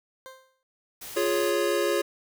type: tone with exponential decay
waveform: 20% pulse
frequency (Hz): 523.3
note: C5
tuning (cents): 0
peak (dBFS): -34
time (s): 0.26-0.63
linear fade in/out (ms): 0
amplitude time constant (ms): 80
type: noise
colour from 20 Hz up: white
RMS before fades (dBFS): -40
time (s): 1.01-1.51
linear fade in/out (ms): 10
type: chord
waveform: square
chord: Db major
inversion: first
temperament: equal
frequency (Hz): 349.2 / 415.3 / 554.4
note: F4 / Ab4 / Db5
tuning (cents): 0 / 0 / 0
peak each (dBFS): -28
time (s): 1.16-2.02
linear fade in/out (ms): 10
effects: none